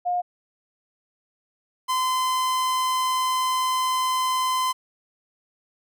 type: tone pair in turn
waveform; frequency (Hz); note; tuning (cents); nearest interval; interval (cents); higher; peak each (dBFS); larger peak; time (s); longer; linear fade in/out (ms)
sine / 45% pulse; 713 / 1027.2; F5 / C6; +36 / -32; tritone; 632; second; -21; neither; 0.05-0.22 / 1.88-4.73; second; 20
effects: none